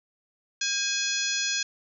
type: harmonic tone with a mistuned harmonic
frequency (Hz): 840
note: G#5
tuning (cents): +19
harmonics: 2 / 3 / 4 / 5 / 6 / 7 / 8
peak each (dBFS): -33 / -33 / -33 / -33 / -33 / -33 / -33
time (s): 0.61-1.63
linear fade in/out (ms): 5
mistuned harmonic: 2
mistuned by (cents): -70
effects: none